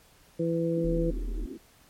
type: harmonic tone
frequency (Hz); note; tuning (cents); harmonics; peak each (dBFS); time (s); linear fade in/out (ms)
166.6; E3; +19; 1 / 2 / 3; -29 / -29 / -29; 0.39-1.11; 10
type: band-pass noise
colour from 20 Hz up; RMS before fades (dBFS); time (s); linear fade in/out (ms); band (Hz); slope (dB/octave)
pink; -42; 0.77-1.58; 5; 230 to 380; 48
type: tone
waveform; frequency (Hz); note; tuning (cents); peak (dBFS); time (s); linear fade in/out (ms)
sine; 41.2; E1; 0; -29; 0.84-1.46; 10
effects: pink hiss -59 dBFS RMS until 1.89 s + MP3 64 kbps